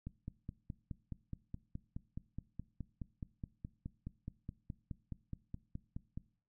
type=click train; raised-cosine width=5 ms; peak=-30 dBFS; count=30; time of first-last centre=0.07-6.175 s; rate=4.75 Hz; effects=noise-tail reverb RT60 0.5 s tail -20 dB re dry